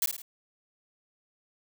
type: noise with echo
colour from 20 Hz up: blue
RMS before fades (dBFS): -26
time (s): 0.02-0.06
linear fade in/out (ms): 2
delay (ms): 53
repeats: 3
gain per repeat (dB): -6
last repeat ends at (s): 0.219
effects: none